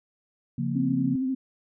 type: chord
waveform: sine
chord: Bb minor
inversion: first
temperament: equal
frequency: 138.59 / 174.61 / 233.1 Hz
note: Db3 / F3 / Bb3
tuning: 0 / 0 / 0 cents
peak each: -29 / -31 / -29 dBFS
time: 0.58-1.16 s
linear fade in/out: 5 ms
type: tone with vibrato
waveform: sine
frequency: 261.6 Hz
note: C4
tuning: in tune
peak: -24 dBFS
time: 0.75-1.35 s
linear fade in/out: 10 ms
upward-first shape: triangle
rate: 13 Hz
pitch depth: 48 cents each way
effects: none